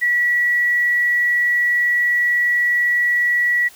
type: tone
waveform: sine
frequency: 1938 Hz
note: B6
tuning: 33 cents flat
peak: -14 dBFS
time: 0.01-3.69 s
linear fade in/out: 20 ms
effects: white hiss -45 dBFS RMS until 3.75 s